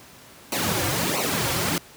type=noise with flanger; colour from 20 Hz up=pink; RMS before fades=-24 dBFS; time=0.52-1.78 s; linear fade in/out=2 ms; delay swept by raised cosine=0.58 to 4.78 ms; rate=1.5 Hz; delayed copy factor=-1; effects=pink hiss -47 dBFS RMS until 1.96 s + high-pass 100 Hz 12 dB/octave